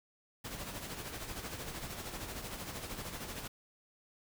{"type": "noise with tremolo", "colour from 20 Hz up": "pink", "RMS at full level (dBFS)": -41, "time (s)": [0.44, 3.48], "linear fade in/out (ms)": 10, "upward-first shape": "sine", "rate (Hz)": 13, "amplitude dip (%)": 50, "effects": []}